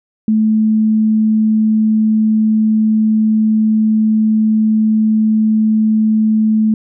sine tone, 217.5 Hz, A3, 20 cents flat, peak -9 dBFS, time 0.28-6.74 s, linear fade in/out 2 ms, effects none

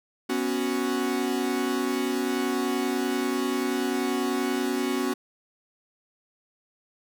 45% pulse chord, B suspended second, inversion none, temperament equal, 246.9 / 277.2 / 370 Hz, B3 / C#4 / F#4, 0 / 0 / 0 cents, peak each -29 dBFS, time 0.29-5.14 s, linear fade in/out 10 ms, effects none

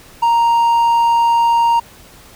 triangle tone, 932.3 Hz, A#5, in tune, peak -8 dBFS, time 0.22-1.8 s, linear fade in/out 10 ms, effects pink hiss -42 dBFS RMS until 2.35 s

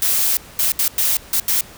blue noise bursts at uneven times, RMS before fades -17 dBFS, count 6, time 0.02-0.37 / 0.59-0.72 / 0.79-0.88 / 0.98-1.17 / 1.33-1.4 / 1.48-1.61 s, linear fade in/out 2 ms, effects pink hiss -41 dBFS RMS until 1.77 s

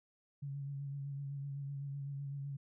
sine tone with vibrato, 140 Hz, C#3, 18 cents sharp, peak -39 dBFS, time 0.42-2.57 s, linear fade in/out 10 ms, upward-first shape sine, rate 7.9 Hz, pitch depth 29 cents each way, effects none

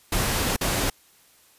pink noise with dropouts, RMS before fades -24 dBFS, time 0.12-0.9 s, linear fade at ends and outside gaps 5 ms, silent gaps 0.564-0.61 s, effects white hiss -57 dBFS RMS until 1.58 s + resampled to 32000 Hz

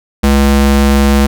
square ring-modulated tone, 138.3 Hz, C#3, 4 cents flat, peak -4 dBFS, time 0.23-1.27 s, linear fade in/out 10 ms, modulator 73.3 Hz, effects none

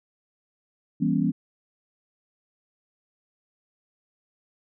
sine chord, C# half-diminished seventh, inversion first, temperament equal with one note detuned, 164.81 / 196 / 240.7 / 277.2 Hz, E3 / G3 / B3 / C#4, 0 / 0 / -44 / 0 cents, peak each -26 dBFS, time 1-1.32 s, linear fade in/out 20 ms, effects none

